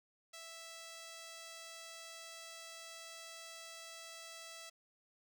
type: tone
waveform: 5% pulse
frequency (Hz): 659.3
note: E5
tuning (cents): 0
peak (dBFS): -38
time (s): 0.33-4.7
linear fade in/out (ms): 10
effects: none